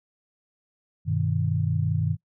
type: chord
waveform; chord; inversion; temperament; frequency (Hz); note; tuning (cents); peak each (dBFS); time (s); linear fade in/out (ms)
sine; G augmented; none; equal; 98 / 123.47 / 155.56; G2 / B2 / D#3; 0 / 0 / 0; -26 / -28 / -25; 1.05-2.17; 50
effects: noise-tail reverb RT60 0.1 s tail -20 dB re dry